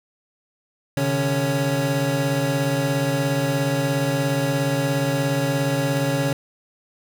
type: tone cluster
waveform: square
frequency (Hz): 133.2 / 150.2 / 277.8 / 555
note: C3 / D3 / C#4 / C#5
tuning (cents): +31 / +39 / +4 / +2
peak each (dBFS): -26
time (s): 0.97-6.33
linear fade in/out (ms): 2
effects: none